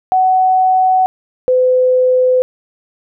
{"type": "tone pair in turn", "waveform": "sine", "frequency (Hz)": [748, 507.8], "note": ["F#5", "B4"], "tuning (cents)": [19, 48], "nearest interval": "perfect fifth", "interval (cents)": 671, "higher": "first", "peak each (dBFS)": -8, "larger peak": "neither", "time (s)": [[0.12, 1.06], [1.48, 2.42]], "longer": "neither", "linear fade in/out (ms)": 0, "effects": []}